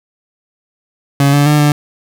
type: tone with pitch steps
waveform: 30% pulse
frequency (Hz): 140.3 / 143.9 / 149.1 / 147.3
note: C#3 / D3 / D3 / D3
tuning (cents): +21 / -35 / +27 / +6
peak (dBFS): -5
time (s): 1.2-1.72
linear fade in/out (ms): 2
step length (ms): 130
effects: none